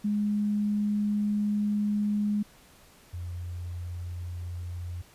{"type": "tone pair in turn", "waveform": "sine", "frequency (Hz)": [207.7, 87.66], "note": ["G#3", "F2"], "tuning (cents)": [0, 7], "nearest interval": "octave + minor third", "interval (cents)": 1493, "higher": "first", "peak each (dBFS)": [-24, -33], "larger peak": "first", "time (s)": [[0.04, 2.43], [3.13, 5.02]], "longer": "first", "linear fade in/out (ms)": 10, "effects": ["pink hiss -56 dBFS RMS until 5.14 s", "resampled to 32000 Hz"]}